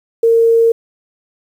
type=tone; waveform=sine; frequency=458.7 Hz; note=A#4; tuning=28 cents flat; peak=-7 dBFS; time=0.23-0.72 s; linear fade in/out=5 ms; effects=7-bit